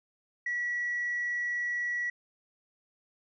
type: tone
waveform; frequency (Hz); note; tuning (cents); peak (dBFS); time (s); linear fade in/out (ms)
sine; 1936; B6; -35; -28; 0.46-2.1; 5
effects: tanh soft clip ceiling -25 dBFS